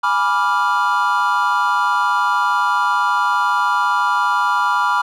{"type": "chord", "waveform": "triangle", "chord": "G# diminished seventh", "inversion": "none", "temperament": "equal with one note detuned", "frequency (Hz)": [830.6, 981.5, 1174.7, 1396.9], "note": ["G#5", "B5", "D6", "F6"], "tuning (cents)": [0, -11, 0, 0], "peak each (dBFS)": [-22, -16, -18, -18], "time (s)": [0.03, 5.02], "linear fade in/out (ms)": 10, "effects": []}